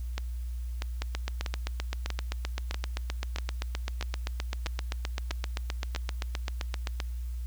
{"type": "two click trains", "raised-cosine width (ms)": 0.2, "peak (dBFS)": [-15, -16], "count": [47, 10], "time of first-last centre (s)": [[1.02, 7.002], [0.18, 5.949]], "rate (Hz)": [7.69, 1.56], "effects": ["added 60 Hz sine -32 dBFS peak until 7.46 s", "white hiss -59 dBFS RMS until 7.46 s"]}